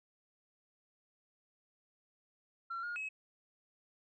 sine tone with pitch steps, 1362 / 1426 / 2566 Hz, F6 / F6 / E7, -44 / +36 / -47 cents, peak -36 dBFS, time 2.7-3.09 s, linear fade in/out 10 ms, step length 130 ms, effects tanh soft clip ceiling -35 dBFS

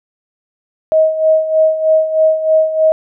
sine tone with tremolo, 632 Hz, D#5, 27 cents sharp, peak -6 dBFS, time 0.92-2.92 s, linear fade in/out 0 ms, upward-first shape sine, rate 3.2 Hz, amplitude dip 70%, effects none

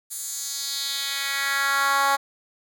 10% pulse tone with high-pass filter sweep, 277.2 Hz, C#4, in tune, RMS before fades -25 dBFS, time 0.1-2.17 s, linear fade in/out 20 ms, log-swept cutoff 9000 to 850 Hz, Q 1.9, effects none

